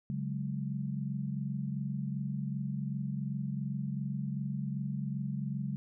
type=chord; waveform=sine; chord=C# suspended fourth; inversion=none; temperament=equal with one note detuned; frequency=140.04 / 185 / 207.7 Hz; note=C#3 / F#3 / G#3; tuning=+18 / 0 / 0 cents; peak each=-35 / -39 / -38 dBFS; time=0.1-5.76 s; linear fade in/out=0 ms; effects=none